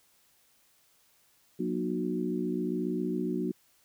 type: harmonic tone with a mistuned harmonic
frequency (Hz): 61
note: B1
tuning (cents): -21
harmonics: 3 / 4 / 5 / 6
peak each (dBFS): -34 / -34 / -34 / -34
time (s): 1.59-3.52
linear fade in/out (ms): 10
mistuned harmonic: 4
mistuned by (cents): -45
effects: white hiss -66 dBFS RMS until 3.84 s